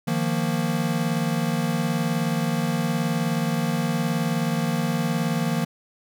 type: chord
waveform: square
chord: Eb suspended second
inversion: none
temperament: equal with one note detuned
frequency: 155.56 / 174.61 / 231.9 Hz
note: Eb3 / F3 / Bb3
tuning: 0 / 0 / -9 cents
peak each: -27 dBFS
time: 0.07-5.65 s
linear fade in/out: 10 ms
effects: none